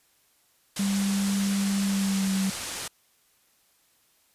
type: low-pass noise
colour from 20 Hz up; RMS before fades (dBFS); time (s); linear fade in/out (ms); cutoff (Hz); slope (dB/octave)
white; -35; 0.76-2.88; 5; 9900; 24
type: tone with pitch glide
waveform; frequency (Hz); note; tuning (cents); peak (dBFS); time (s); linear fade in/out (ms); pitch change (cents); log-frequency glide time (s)
sine; 197.8 to 192.39; G3 to G3; +16 to -32; -23; 0.79-2.5; 5; -48; 1.83-2.32
effects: white hiss -65 dBFS RMS until 4.34 s + resampled to 32000 Hz